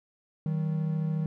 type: tone pair together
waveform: triangle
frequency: 157.06 / 190.9 Hz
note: D#3 / G3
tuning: +17 / -46 cents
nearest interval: minor third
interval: 337 cents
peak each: -25 / -32 dBFS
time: 0.46-1.26 s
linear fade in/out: 2 ms
effects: none